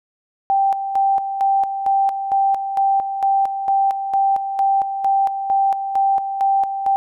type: tone with tremolo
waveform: sine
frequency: 784 Hz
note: G5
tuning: in tune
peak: -13 dBFS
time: 0.5-6.96 s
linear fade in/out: 0 ms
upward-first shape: square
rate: 2.2 Hz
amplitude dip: 60%
effects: none